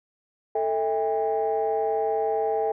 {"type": "tone cluster", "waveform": "sine", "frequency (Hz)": [442.2, 648, 803], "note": ["A4", "E5", "G5"], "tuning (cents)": [9, -30, 41], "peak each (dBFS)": [-24, -28, -26], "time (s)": [0.55, 2.72], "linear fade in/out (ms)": 5, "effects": ["tanh soft clip ceiling -15 dBFS"]}